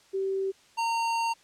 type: tone pair in turn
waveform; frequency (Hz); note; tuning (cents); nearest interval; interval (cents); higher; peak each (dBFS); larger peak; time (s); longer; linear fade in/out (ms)
sine / square; 386.3 / 918.8; G4 / A#5; -25 / -25; octave + minor third; 1500; second; -26; neither; 0.13-0.52 / 0.77-1.34; second; 20
effects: white hiss -59 dBFS RMS until 1.43 s + low-pass 7000 Hz 12 dB/octave